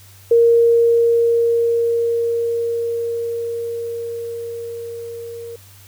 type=tone with level ramp; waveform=sine; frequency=466.2 Hz; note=A#4; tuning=in tune; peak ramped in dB=-8 to -29 dBFS; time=0.31-5.56 s; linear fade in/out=5 ms; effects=added 97 Hz sine -44 dBFS peak until 5.87 s + white hiss -47 dBFS RMS until 5.87 s